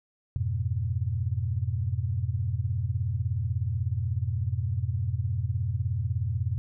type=chord; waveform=sine; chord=F diminished; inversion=none; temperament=equal; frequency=87.31 / 103.83 / 123.47 Hz; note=F2 / Ab2 / Cb3; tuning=0 / 0 / 0 cents; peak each=-30 dBFS; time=0.36-6.58 s; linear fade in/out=0 ms; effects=none